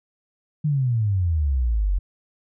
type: exponential sweep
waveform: sine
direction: down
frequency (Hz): 155.56 to 44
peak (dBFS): -18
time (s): 0.64-1.99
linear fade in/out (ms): 10
effects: none